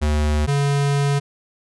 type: tone pair in turn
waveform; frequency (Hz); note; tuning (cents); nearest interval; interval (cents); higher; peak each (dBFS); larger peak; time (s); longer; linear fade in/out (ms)
square; 75 / 141.58; D2 / C#3; +37 / +37; major seventh; 1100; second; -17; neither; 0.01-0.47 / 0.47-1.2; second; 20
effects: resampled to 24000 Hz